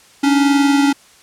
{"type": "tone pair together", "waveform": "square", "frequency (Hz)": [280, 301.2], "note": ["C#4", "D4"], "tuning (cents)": [18, 44], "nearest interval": "minor second", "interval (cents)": 126, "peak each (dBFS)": [-12, -21], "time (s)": [0.23, 0.93], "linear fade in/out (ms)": 10, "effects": ["white hiss -47 dBFS RMS until 1.22 s", "low-pass 9000 Hz 12 dB/octave"]}